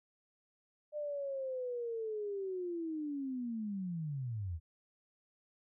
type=linear sweep; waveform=sine; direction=down; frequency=604 to 75.8 Hz; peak=-36 dBFS; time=0.92-4.6 s; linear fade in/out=50 ms; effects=none